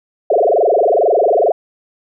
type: tone with frequency modulation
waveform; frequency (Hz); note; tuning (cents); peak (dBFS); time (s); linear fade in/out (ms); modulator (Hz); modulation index
sine; 554.4; C#5; 0; -9; 0.3-1.52; 5; 22.2; 7
effects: none